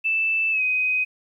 sine tone with pitch glide, 2642 to 2511 Hz, E7 to D#7, +3 to +15 cents, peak -19 dBFS, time 0.04-1.05 s, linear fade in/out 20 ms, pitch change -88 cents, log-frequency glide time 0.51-0.62 s, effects 10-bit

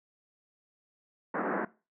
pink band-pass noise, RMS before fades -32 dBFS, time 1.34-1.65 s, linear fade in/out 5 ms, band 200 to 1800 Hz, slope 48 dB/octave, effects noise-tail reverb RT60 0.3 s tail -19 dB re dry

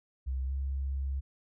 sine tone with pitch glide, 65.41 to 67.83 Hz, C2 to C#2, 0 to -37 cents, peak -30 dBFS, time 0.26-1.21 s, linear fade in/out 20 ms, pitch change +63 cents, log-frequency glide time 0.46-0.52 s, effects none

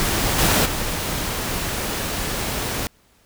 pink noise with level steps, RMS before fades -21 / -17 / -25 dBFS, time 0-2.87 s, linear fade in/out 0 ms, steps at 0.38 / 0.65 s, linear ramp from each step 10 ms, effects pink hiss -58 dBFS RMS until 3.25 s

